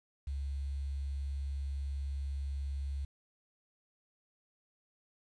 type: tone with quantisation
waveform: sine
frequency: 69.3 Hz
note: C#2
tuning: in tune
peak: -34 dBFS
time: 0.27-3.05 s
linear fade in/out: 5 ms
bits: 10
effects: resampled to 24000 Hz